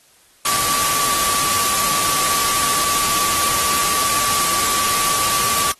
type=tone in noise; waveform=sine; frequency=1155 Hz; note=D6; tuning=29 cents flat; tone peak=-22 dBFS; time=0.45-5.72 s; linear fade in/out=5 ms; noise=white; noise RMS=-19 dBFS; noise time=0.45-5.72 s; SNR=-6 dB; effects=white hiss -53 dBFS RMS until 5.79 s + AAC 32 kbps